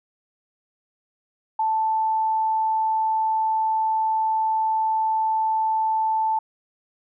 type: tone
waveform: sine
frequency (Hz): 880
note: A5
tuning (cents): 0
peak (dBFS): -19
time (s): 1.59-6.39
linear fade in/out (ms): 5
effects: none